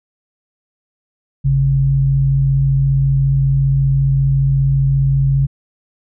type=tone pair together; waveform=sine; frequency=51.21 / 136.5 Hz; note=G#1 / C#3; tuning=-24 / -26 cents; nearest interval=octave + perfect fourth; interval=1698 cents; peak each=-20 / -11 dBFS; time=1.44-5.47 s; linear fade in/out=20 ms; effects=none